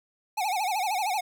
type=tone with vibrato; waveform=square; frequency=793 Hz; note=G5; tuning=20 cents sharp; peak=-26 dBFS; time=0.37-1.21 s; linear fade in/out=10 ms; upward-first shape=sine; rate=13 Hz; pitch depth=170 cents each way; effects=none